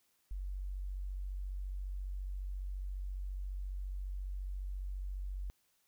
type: tone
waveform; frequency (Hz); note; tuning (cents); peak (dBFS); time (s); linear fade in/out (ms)
sine; 47.27; F#1; +38; -37; 0.31-5.5; 0
effects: white hiss -75 dBFS RMS until 5.87 s